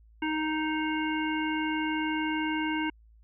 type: harmonic tone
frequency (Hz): 311.1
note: D#4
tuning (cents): 0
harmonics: 1 / 3 / 5 / 7 / 9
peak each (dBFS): -29 / -34 / -36 / -37 / -39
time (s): 0.22-2.9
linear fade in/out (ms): 5
effects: added 55 Hz sine -54 dBFS peak until 3.23 s